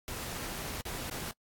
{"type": "noise with dropouts", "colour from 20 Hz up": "pink", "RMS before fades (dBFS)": -39, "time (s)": [0.08, 1.31], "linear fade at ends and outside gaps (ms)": 0, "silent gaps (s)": [[0.81, 0.853], [1.098, 1.112]], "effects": ["noise-tail reverb RT60 0.1 s tail -26 dB re dry", "AAC 64 kbps"]}